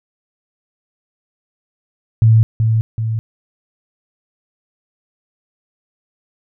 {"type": "tone with echo", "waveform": "sine", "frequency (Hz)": 111.7, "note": "A2", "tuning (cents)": 27, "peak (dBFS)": -6, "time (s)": [2.22, 2.43], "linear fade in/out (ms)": 0, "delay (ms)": 380, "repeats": 2, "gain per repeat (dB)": -5, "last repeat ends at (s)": 3.19, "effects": []}